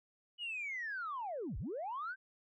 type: linear two-way sweep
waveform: sine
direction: down then up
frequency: 2960 to 34.65 to 1590 Hz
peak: -37 dBFS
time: 0.38-2.16 s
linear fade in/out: 50 ms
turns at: 1.58 s
effects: tanh soft clip ceiling -34 dBFS